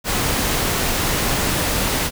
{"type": "noise", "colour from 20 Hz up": "pink", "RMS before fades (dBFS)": -20, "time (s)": [0.04, 2.11], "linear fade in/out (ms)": 50, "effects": []}